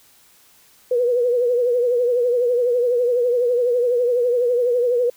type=tone with vibrato; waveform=sine; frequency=487.4 Hz; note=B4; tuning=23 cents flat; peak=-15 dBFS; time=0.91-5.1 s; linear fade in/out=5 ms; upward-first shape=triangle; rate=12 Hz; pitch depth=75 cents each way; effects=white hiss -53 dBFS RMS until 5.16 s